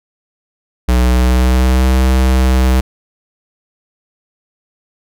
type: tone with pitch glide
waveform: square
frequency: 61.74 to 64.25 Hz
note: B1 to C2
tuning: 0 to -31 cents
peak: -9 dBFS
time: 0.88-2.81 s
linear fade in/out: 10 ms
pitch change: +69 cents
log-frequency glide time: 1-1.84 s
effects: none